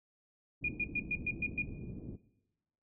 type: low-pass noise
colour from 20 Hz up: white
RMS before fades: -44 dBFS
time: 0.61-2.17 s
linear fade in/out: 20 ms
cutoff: 300 Hz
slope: 24 dB/octave
type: tone bursts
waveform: sine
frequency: 2436 Hz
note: D#7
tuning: 37 cents flat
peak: -30 dBFS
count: 7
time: 0.64-1.622 s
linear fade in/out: 5 ms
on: 46 ms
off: 110 ms
effects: noise-tail reverb RT60 1.0 s tail -19 dB re dry